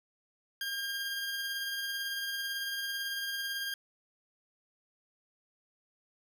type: tone with tremolo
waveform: 20% pulse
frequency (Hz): 1609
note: G6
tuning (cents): +45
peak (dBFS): -28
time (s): 0.61-3.74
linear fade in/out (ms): 2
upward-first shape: triangle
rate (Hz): 18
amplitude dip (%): 30
effects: none